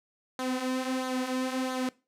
sawtooth tone with flanger, 257.4 Hz, C4, 28 cents flat, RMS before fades -31 dBFS, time 0.39-1.89 s, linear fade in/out 2 ms, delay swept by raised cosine 0.37 to 5.37 ms, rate 1.5 Hz, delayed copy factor -0.6, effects noise-tail reverb RT60 0.3 s tail -21 dB re dry + low-pass 11000 Hz 12 dB/octave

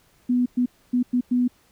sine tone bursts at uneven times, 246.9 Hz, B3, in tune, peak -17 dBFS, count 5, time 0.29-0.46 / 0.57-0.66 / 0.93-1.03 / 1.13-1.21 / 1.31-1.48 s, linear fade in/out 10 ms, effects pink hiss -60 dBFS RMS until 1.71 s

